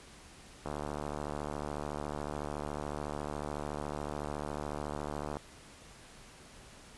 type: click train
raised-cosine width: 1 ms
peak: -23 dBFS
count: 349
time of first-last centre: 0.66-5.369 s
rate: 73.9 Hz
effects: pink hiss -54 dBFS RMS until 6.97 s + resampled to 24000 Hz